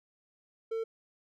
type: tone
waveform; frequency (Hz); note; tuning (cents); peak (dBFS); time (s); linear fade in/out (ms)
triangle; 450.4; A4; +40; -29; 0.71-0.84; 10
effects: none